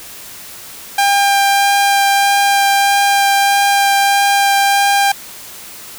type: tone with vibrato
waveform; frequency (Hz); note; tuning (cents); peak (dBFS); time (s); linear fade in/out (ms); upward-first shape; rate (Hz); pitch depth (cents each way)
sawtooth; 798; G5; +31; -6; 0.98-5.12; 5; sine; 1.6; 8
effects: white hiss -33 dBFS RMS until 5.98 s